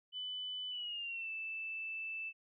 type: tone with pitch glide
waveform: sine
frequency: 3000 to 2642 Hz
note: F#7 to E7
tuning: +23 to +3 cents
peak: -39 dBFS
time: 0.12-2.33 s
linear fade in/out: 50 ms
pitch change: -220 cents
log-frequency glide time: 0.7-1.3 s
effects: none